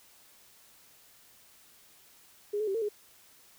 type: tone with pitch steps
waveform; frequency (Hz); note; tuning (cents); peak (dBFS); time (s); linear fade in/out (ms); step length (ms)
sine; 412.8 / 430.1 / 388.4 / 453.8 / 416; G#4 / A4 / G4 / A#4 / G#4; -10 / -39 / -16 / -47 / +3; -28; 2.53-2.89; 10; 72
effects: white hiss -59 dBFS RMS until 3.58 s